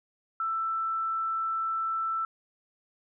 sine tone, 1328 Hz, E6, 12 cents sharp, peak -27 dBFS, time 0.4-2.25 s, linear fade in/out 2 ms, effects none

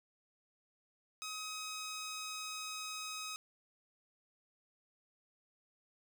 10% pulse tone, 1266 Hz, D#6, 30 cents sharp, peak -33 dBFS, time 1.22-3.36 s, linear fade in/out 0 ms, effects none

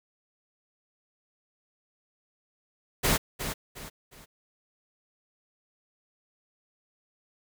pink noise with echo, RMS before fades -24 dBFS, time 3.03-3.18 s, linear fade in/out 20 ms, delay 360 ms, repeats 3, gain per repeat -9 dB, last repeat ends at 4.26 s, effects none

